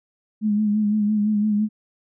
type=tone with vibrato; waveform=sine; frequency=210.5 Hz; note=G#3; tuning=24 cents sharp; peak=-17 dBFS; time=0.41-1.69 s; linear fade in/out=50 ms; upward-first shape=sine; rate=5.9 Hz; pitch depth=41 cents each way; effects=none